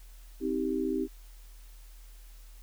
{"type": "chord", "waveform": "sine", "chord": "C minor", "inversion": "none", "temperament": "equal with one note detuned", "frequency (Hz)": [261.6, 316.7, 392], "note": ["C4", "Eb4", "G4"], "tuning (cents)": [0, 31, 0], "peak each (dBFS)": -32, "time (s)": [0.4, 1.08], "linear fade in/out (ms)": 50, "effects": ["added 40 Hz sine -47 dBFS peak until 2.62 s", "white hiss -60 dBFS RMS until 2.62 s"]}